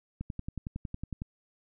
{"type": "click train", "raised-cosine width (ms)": 5, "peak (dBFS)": -23, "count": 12, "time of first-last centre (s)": [0.21, 1.219], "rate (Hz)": 10.9, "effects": []}